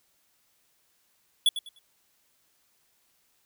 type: tone with echo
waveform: square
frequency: 3395 Hz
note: G#7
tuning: 37 cents sharp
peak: -18 dBFS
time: 1.46-1.49 s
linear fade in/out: 2 ms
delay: 100 ms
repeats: 3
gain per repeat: -12 dB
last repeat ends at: 1.79 s
effects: white hiss -69 dBFS RMS until 3.45 s